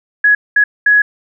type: tone bursts at uneven times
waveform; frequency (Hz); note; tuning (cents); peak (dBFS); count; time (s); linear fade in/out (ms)
sine; 1677; G#6; +16; -6; 3; 0.24-0.35 / 0.56-0.64 / 0.86-1.02; 5
effects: none